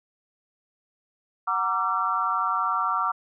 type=tone cluster; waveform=sine; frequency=741 / 932 / 1167 / 1356 Hz; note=F#5 / A#5 / D6 / E6; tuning=+2 / -1 / -11 / +49 cents; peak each=-32 / -30 / -25 / -27 dBFS; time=1.47-3.12 s; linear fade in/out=10 ms; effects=none